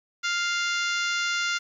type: harmonic tone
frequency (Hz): 698.5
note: F5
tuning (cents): 0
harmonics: 2 / 3 / 4 / 5 / 6 / 7 / 8 / 9 / 10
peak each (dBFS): -27 / -31 / -33 / -35 / -37 / -38 / -39 / -40 / -41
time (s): 0.23-1.59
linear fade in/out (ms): 20
effects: 10-bit